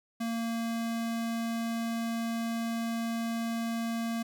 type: tone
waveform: square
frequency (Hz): 229.7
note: A#3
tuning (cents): -25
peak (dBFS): -31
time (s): 0.2-4.23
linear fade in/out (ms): 10
effects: none